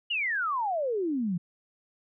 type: exponential sweep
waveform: sine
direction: down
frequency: 2960 to 164.81 Hz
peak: -26 dBFS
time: 0.1-1.38 s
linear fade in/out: 10 ms
effects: none